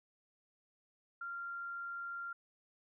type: tone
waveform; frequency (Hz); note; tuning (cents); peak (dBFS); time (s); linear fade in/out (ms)
sine; 1387; F6; -12; -40; 1.21-2.33; 5
effects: none